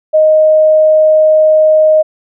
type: tone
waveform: sine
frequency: 622.3 Hz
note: D#5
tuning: in tune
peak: -4 dBFS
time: 0.13-2.03 s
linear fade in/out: 20 ms
effects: none